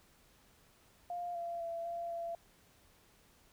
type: tone with pitch steps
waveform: sine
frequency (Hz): 702 / 685 / 673 / 684 / 678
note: F5 / F5 / E5 / F5 / E5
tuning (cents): +9 / -34 / +36 / -36 / +49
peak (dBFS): -37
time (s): 1.1-2.35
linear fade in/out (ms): 2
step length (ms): 250
effects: pink hiss -66 dBFS RMS until 3.52 s